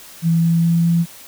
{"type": "tone with pitch steps", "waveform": "sine", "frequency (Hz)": [165.9, 166.96, 168.02, 169.09], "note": ["E3", "E3", "E3", "E3"], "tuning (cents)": [11, 22, 33, 44], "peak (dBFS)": -12, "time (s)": [0.22, 1.06], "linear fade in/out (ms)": 50, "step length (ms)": 210, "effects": ["white hiss -40 dBFS RMS until 1.27 s"]}